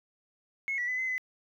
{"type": "tone with pitch steps", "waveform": "sine", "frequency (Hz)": [2179, 1948, 2008, 2050, 2018], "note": ["C#7", "B6", "B6", "C7", "B6"], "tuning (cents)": [-30, -24, 28, -36, 37], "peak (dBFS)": -28, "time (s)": [0.68, 1.18], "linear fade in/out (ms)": 0, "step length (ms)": 100, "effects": ["tanh soft clip ceiling -24 dBFS", "11-bit"]}